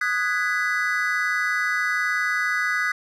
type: chord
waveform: triangle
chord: G# minor seventh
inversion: second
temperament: equal with one note detuned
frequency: 1244.5 / 1480 / 1661.2 / 1993.9 Hz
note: D#6 / F#6 / G#6 / B6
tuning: 0 / 0 / 0 / +16 cents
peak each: -27 / -24 / -25 / -24 dBFS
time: 0.01-2.92 s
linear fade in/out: 5 ms
effects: none